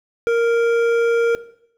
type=tone with hard clipping; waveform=triangle; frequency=465.7 Hz; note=A#4; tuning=2 cents flat; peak=-16 dBFS; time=0.27-1.35 s; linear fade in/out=0 ms; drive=13 dB; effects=noise-tail reverb RT60 0.7 s tail -17 dB re dry